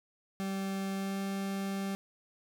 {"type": "tone with pitch glide", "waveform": "40% pulse", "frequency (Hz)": [194.1, 195.56], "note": ["G3", "G3"], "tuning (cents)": [-17, -4], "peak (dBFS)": -32, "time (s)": [0.4, 1.95], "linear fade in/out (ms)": 0, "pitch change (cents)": 13, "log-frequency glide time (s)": [0.94, 1.2], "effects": []}